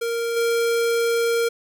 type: tone with level steps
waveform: square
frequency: 465.2 Hz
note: A#4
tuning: 4 cents flat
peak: -23 / -19 dBFS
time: 0.01-1.49 s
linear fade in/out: 10 ms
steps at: 0.36 s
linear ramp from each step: 10 ms
effects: none